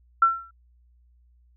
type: tone with exponential decay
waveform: sine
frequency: 1351 Hz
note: E6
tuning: 42 cents sharp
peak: -11 dBFS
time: 0.22-0.51 s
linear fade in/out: 5 ms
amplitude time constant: 61 ms
effects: added 60 Hz sine -56 dBFS peak until 1.56 s